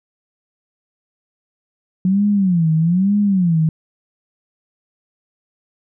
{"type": "tone with vibrato", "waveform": "sine", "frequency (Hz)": 180.8, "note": "F#3", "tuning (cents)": -40, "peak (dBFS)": -12, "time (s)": [2.05, 3.69], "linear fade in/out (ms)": 2, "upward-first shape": "sine", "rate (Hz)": 1.1, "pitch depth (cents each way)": 230, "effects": []}